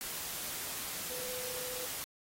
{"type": "tone in noise", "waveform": "sine", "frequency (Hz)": 503, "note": "B4", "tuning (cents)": 32, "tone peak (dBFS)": -44, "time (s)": [1.1, 1.86], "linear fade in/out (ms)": 0, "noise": "white", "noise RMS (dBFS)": -40, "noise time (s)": [0.01, 2.04], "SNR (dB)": -7, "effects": ["AAC 48 kbps"]}